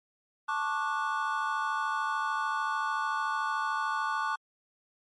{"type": "chord", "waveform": "triangle", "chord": "D major seventh", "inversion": "second", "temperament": "just", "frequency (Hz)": [881, 1101.2, 1174.7, 1468.3], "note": ["A5", "C#6", "D6", "F#6"], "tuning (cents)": [2, -12, 0, -14], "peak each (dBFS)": -32, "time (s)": [0.48, 4.36], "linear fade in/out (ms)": 10, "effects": ["MP3 48 kbps"]}